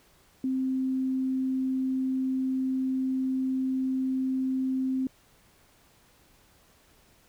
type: tone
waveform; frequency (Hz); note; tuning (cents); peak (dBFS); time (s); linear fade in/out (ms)
sine; 261.6; C4; 0; -25; 0.44-5.07; 2
effects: pink hiss -61 dBFS RMS until 7.28 s